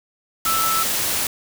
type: tone in noise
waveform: sine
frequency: 1318.5 Hz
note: E6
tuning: in tune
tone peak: -20 dBFS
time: 0.46-0.83 s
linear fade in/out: 2 ms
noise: white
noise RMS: -22 dBFS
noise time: 0.45-1.27 s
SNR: -1 dB
effects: none